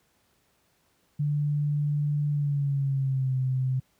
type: tone with pitch glide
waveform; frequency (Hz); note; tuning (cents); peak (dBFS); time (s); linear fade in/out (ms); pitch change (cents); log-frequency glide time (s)
sine; 146.83 to 130.06; D3 to C3; 0 to -10; -23; 1.19-3.8; 10; -210; 2.3-3.35
effects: pink hiss -68 dBFS RMS until 3.99 s + high-pass 60 Hz 12 dB/octave